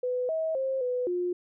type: tone with pitch steps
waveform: sine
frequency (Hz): 499.5 / 641 / 531 / 497.5 / 356.1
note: B4 / E5 / C5 / B4 / F4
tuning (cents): +20 / -49 / +25 / +13 / +34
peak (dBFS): -26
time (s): 0.03-1.33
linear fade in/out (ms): 5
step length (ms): 260
effects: none